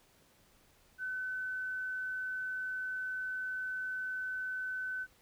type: tone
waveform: sine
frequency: 1514 Hz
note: F#6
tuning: 39 cents sharp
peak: -35 dBFS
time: 0.98-5.07 s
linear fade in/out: 50 ms
effects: pink hiss -66 dBFS RMS until 5.21 s